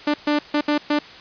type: tone bursts at uneven times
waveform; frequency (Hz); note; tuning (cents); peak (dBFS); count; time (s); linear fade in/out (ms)
sawtooth; 295.9; D4; +13; -13; 5; 0.07-0.14 / 0.27-0.39 / 0.54-0.61 / 0.68-0.78 / 0.9-0.99; 5
effects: white hiss -41 dBFS RMS until 1.2 s + resampled to 11025 Hz